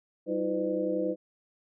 sine tone cluster, 191.9 / 318.2 / 349.3 / 505 / 603 Hz, G3 / D#4 / F4 / B4 / D5, -37 / +39 / 0 / +39 / +46 cents, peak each -37 / -31 / -36 / -30 / -37 dBFS, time 0.26-1.16 s, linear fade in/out 50 ms, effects none

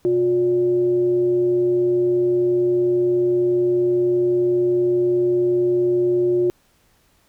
sine tone with frequency modulation, 357.5 Hz, F4, 41 cents sharp, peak -15 dBFS, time 0.05-6.5 s, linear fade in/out 0 ms, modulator 228 Hz, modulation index 0.28, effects pink hiss -60 dBFS RMS until 7.28 s

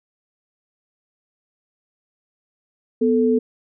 sine tone pair together, 246.9 / 439.9 Hz, B3 / A4, 0 / 0 cents, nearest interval minor seventh, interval 1000 cents, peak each -17 dBFS, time 3.01-3.39 s, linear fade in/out 10 ms, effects none

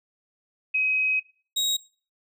sine / 30% pulse tone pair in turn, 2533 / 3795 Hz, D#7 / A#7, +30 / +30 cents, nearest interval perfect fifth, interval 700 cents, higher second, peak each -20 dBFS, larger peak neither, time 0.74-1.2 / 1.56-1.77 s, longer first, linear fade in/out 10 ms, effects noise-tail reverb RT60 0.4 s tail -20 dB re dry

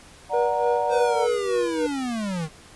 sine chord, D augmented, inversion none, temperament equal, 587.3 / 740 / 932.3 Hz, D5 / F#5 / A#5, 0 / 0 / 0 cents, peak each -26 dBFS, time 0.29-1.28 s, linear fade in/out 50 ms
triangle tone with tremolo, 481.3 Hz, B4, 45 cents flat, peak -18 dBFS, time 0.33-1.87 s, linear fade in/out 10 ms, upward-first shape sine, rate 3.4 Hz, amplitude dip 70%
square linear sweep, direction down, 523.3 to 149.4 Hz, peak -26 dBFS, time 0.89-2.49 s, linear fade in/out 50 ms
effects pink hiss -48 dBFS RMS until 2.75 s + resampled to 24000 Hz

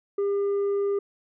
sine tone with tanh clipping, 401.2 Hz, G4, 40 cents sharp, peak -23 dBFS, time 0.18-0.99 s, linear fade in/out 5 ms, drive 3 dB, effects none

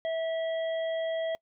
harmonic tone, 652 Hz, E5, 19 cents flat, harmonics 1 / 3 / 5, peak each -28 / -42 / -44 dBFS, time 0.05-1.35 s, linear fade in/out 0 ms, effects noise-tail reverb RT60 0.1 s tail -25 dB re dry

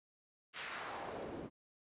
pink noise with band-pass filter sweep, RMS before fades -45 dBFS, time 0.53-1.5 s, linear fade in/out 50 ms, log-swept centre 2500 to 260 Hz, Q 1.3, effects resampled to 8000 Hz

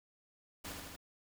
pink noise with echo, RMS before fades -44 dBFS, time 0.64-0.73 s, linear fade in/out 10 ms, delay 78 ms, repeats 3, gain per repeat -2 dB, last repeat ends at 0.964 s, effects none

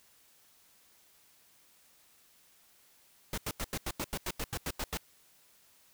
pink noise bursts, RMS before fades -35 dBFS, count 13, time 3.33-4.973 s, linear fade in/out 2 ms, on 47 ms, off 86 ms, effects white hiss -64 dBFS RMS until 5.93 s

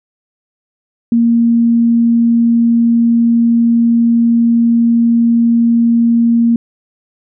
sine tone, 233.1 Hz, A#3, in tune, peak -7 dBFS, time 1.12-6.56 s, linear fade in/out 2 ms, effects none

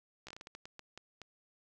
slowing click train, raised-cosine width 0.2 ms, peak -30 dBFS, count 12, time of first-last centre 0.27-1.217 s, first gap 15 ms, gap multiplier 1.32, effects none

